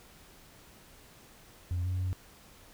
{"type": "tone with pitch steps", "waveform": "sine", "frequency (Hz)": [88.5, 91.6, 92.2], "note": ["F2", "F#2", "F#2"], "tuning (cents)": [23, -17, -6], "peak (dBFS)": -27, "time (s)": [1.71, 2.13], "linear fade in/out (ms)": 0, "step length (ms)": 140, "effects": ["tanh soft clip ceiling -27 dBFS", "pink hiss -56 dBFS RMS until 2.73 s"]}